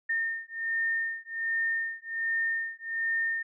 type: beating tone pair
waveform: sine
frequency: 1820 / 1821.3 Hz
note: A#6 / A#6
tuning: -42 / -41 cents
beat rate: 1.3 Hz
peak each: -31 dBFS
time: 0.09-3.43 s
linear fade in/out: 10 ms
effects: none